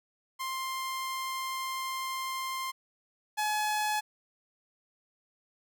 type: tone pair in turn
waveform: sawtooth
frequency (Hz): 1052 / 848.4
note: C6 / G#5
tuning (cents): +9 / +37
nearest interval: major third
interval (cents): 372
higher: first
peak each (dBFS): -29 / -24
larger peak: second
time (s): 0.39-2.72 / 3.37-4.01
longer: first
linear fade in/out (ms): 20
effects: none